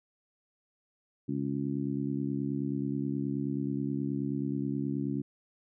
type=harmonic tone; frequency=69.4 Hz; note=C#2; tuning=3 cents sharp; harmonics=2 / 3 / 4 / 5; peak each=-35 / -35 / -33 / -40 dBFS; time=1.28-5.22 s; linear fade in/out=10 ms; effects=none